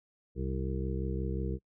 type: harmonic tone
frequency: 65.6 Hz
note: C2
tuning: 5 cents sharp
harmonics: 1 / 2 / 3 / 5 / 6 / 7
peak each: -34 / -37 / -39 / -41 / -42 / -42 dBFS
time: 0.35-1.59 s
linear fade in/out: 50 ms
effects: noise-tail reverb RT60 0.1 s tail -24 dB re dry